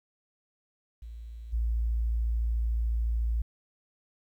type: tone with level steps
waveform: sine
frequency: 56.9 Hz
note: A#1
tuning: 41 cents flat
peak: -39 / -25 dBFS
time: 1.02-3.42 s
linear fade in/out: 5 ms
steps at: 1.52 s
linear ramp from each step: 20 ms
effects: 11-bit